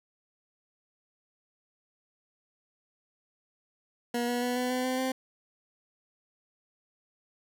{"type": "tone with pitch steps", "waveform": "20% pulse", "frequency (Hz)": [239.5, 242.8, 246.2, 249.7, 253.2, 256.7, 260.3], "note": ["A#3", "B3", "B3", "B3", "B3", "C4", "C4"], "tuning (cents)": [47, -29, -5, 19, 43, -33, -9], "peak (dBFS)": -23, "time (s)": [4.14, 5.12], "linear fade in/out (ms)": 5, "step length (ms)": 140, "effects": []}